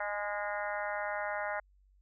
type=harmonic tone with a mistuned harmonic; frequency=205.3 Hz; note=G#3; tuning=20 cents flat; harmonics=3 / 4 / 5 / 6 / 7 / 8 / 9 / 10; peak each=-38 / -39 / -44 / -46 / -40 / -45 / -42 / -47 dBFS; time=0-1.6 s; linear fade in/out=5 ms; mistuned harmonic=4; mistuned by=+20 cents; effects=added 48 Hz sine -62 dBFS peak until 2.01 s